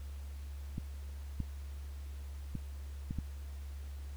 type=clicks; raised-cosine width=5 ms; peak=-24 dBFS; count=5; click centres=0.781 / 1.403 / 2.553 / 3.109 / 3.187 s; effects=added 70 Hz sine -41 dBFS peak until 4.16 s + pink hiss -60 dBFS RMS until 4.16 s